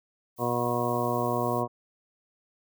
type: noise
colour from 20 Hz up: violet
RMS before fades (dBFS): -45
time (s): 0.36-1.64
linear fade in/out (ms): 50
type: harmonic tone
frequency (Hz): 120.7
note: B2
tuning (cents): -39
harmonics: 1 / 2 / 3 / 4 / 5 / 6 / 8 / 9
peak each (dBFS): -33 / -33 / -33 / -33 / -33 / -33 / -33 / -33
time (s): 0.38-1.68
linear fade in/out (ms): 50
effects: none